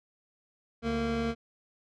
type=tone pair together; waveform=25% pulse; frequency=72.45 / 230 Hz; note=D2 / A#3; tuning=-23 / -23 cents; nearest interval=octave + minor sixth; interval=2000 cents; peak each=-33 / -25 dBFS; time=0.82-1.35 s; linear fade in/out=50 ms; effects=low-pass 4000 Hz 12 dB/octave